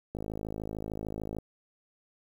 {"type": "click train", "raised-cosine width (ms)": 2, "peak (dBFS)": -23, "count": 67, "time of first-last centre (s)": [0.15, 1.386], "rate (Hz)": 53.4, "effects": ["9-bit"]}